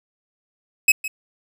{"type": "tone with echo", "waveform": "45% pulse", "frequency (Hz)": 2562, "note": "E7", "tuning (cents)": -50, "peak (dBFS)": -10, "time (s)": [0.88, 0.92], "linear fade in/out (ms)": 5, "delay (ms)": 160, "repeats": 1, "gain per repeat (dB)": -15, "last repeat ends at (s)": 1.08, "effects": []}